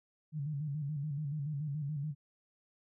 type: tone with vibrato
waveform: sine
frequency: 146.83 Hz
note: D3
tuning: in tune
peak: -34 dBFS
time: 0.32-2.15 s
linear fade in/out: 50 ms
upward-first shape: square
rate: 7 Hz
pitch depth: 79 cents each way
effects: none